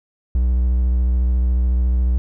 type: tone with vibrato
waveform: triangle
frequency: 61.74 Hz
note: B1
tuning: in tune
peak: -12 dBFS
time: 0.35-2.18 s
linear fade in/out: 0 ms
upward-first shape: sine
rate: 14 Hz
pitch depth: 41 cents each way
effects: none